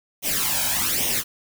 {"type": "noise with flanger", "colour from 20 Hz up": "white", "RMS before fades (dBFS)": -23, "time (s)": [0.22, 1.24], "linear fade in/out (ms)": 50, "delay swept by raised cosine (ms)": [0.33, 1.3], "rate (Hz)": 1.2, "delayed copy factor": 0.75, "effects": []}